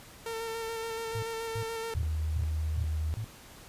sawtooth tone with vibrato, 453.3 Hz, A#4, 48 cents flat, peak -30 dBFS, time 0.26-1.94 s, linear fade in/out 2 ms, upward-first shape square, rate 7 Hz, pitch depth 17 cents each way
sine tone bursts, 109.5 Hz, A2, 8 cents flat, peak -32 dBFS, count 6, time 1.15-3.244 s, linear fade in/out 0 ms, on 74 ms, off 330 ms
sine tone, 78 Hz, D#2, 5 cents sharp, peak -28 dBFS, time 1.95-3.14 s, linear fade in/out 0 ms
effects pink hiss -51 dBFS RMS until 3.68 s + resampled to 32000 Hz

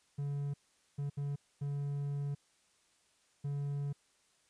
triangle tone bursts at uneven times, 142.4 Hz, C#3, 47 cents sharp, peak -32 dBFS, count 5, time 0.18-0.54 / 0.98-1.1 / 1.17-1.36 / 1.61-2.35 / 3.44-3.93 s, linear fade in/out 10 ms, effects white hiss -71 dBFS RMS until 4.49 s + resampled to 22050 Hz

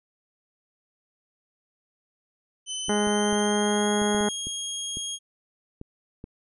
20% pulse tone with pitch glide, 3033 to 3270 Hz, F#7 to G#7, +42 to -28 cents, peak -24 dBFS, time 2.66-5.19 s, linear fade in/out 50 ms, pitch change +130 cents, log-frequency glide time 2.85-3.88 s
clicks, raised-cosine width 3 ms, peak -25 dBFS, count 10, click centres 2.885 / 3.072 / 3.328 / 4.018 / 4.147 / 4.208 / 4.47 / 4.971 / 5.814 / 6.241 s
harmonic tone, 207.7 Hz, G#3, in tune, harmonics 1 / 2 / 3 / 4 / 5 / 6 / 7 / 8 / 9 / 10, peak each -25 / -26 / -33 / -30 / -38 / -41 / -35 / -43 / -41 / -44 dBFS, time 2.89-4.29 s, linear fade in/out 5 ms
effects resampled to 24000 Hz

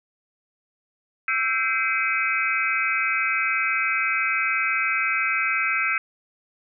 sine tone cluster, 1330 / 1569 / 2063 / 2294 / 2540 Hz, E6 / G6 / C7 / D7 / D#7, +15 / +1 / -25 / -41 / +35 cents, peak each -27 dBFS, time 1.28-5.98 s, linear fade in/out 2 ms, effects none

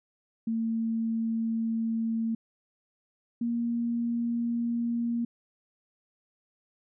sine tone pair in turn, 226.2 / 235.1 Hz, A3 / A#3, +48 / +15 cents, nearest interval minor second, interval 67 cents, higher second, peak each -26 dBFS, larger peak neither, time 0.47-2.35 / 3.41-5.25 s, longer first, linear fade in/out 5 ms, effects none

